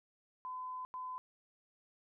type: tone bursts at uneven times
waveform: sine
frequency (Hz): 1015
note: B5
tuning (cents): +47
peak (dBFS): -40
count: 2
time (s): 0.45-0.85 / 0.94-1.18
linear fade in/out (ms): 0
effects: none